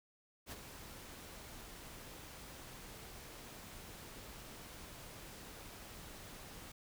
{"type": "noise with ADSR envelope", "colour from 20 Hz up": "pink", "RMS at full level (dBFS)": -45, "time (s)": [0.46, 6.72], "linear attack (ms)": 56, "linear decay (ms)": 31, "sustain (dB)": -7, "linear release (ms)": 5, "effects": []}